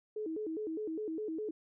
sine tone with vibrato, 370.6 Hz, F#4, 3 cents sharp, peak -35 dBFS, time 0.16-1.51 s, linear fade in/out 5 ms, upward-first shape square, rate 4.9 Hz, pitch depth 250 cents each way, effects none

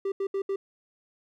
triangle tone bursts at uneven times, 392 Hz, G4, in tune, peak -24 dBFS, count 4, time 0.05-0.12 / 0.2-0.27 / 0.34-0.42 / 0.49-0.56 s, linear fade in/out 5 ms, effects none

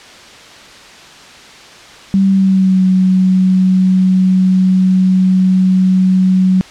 sine tone with pitch glide, 193.9 to 186.43 Hz, G3 to F#3, -19 to +13 cents, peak -7 dBFS, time 2.14-6.61 s, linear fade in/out 0 ms, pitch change -68 cents, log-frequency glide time 2.26-2.84 s, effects white hiss -36 dBFS RMS until 6.7 s + low-pass 5000 Hz 12 dB/octave

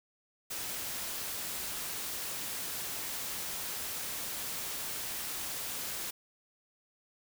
white noise, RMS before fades -38 dBFS, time 0.5-6.11 s, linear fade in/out 10 ms, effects none

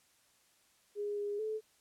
sine tone with pitch steps, 412.2 / 409.8 / 434.1 Hz, G#4 / G#4 / A4, -13 / -23 / -23 cents, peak -34 dBFS, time 0.95-1.61 s, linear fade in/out 50 ms, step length 220 ms, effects white hiss -69 dBFS RMS until 1.8 s + low-pass 11000 Hz 12 dB/octave

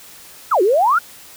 sine exponential two-way sweep, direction down then up, 1480 to 350 to 1480 Hz, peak -11 dBFS, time 0.51-0.99 s, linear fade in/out 10 ms, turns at 0.62 s, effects white hiss -41 dBFS RMS until 1.36 s

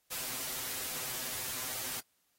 white noise with comb filter, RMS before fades -38 dBFS, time 0.1-2.01 s, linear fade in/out 20 ms, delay 7.8 ms, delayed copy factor +0.75, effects white hiss -75 dBFS RMS until 2.38 s + AAC 48 kbps

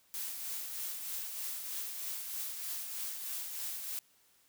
blue noise with tremolo, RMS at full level -38 dBFS, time 0.14-3.99 s, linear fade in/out 0 ms, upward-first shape triangle, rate 3.2 Hz, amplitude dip 45%, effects white hiss -68 dBFS RMS until 4.48 s

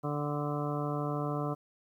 harmonic tone with a mistuned harmonic, 146.83 Hz, D3, in tune, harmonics 1 / 2 / 3 / 4 / 5 / 7 / 8 / 9, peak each -34 / -37 / -39 / -40 / -41 / -42 / -43 / -44 dBFS, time 0.03-1.55 s, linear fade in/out 20 ms, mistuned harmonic 9, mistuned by -19 cents, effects 11-bit

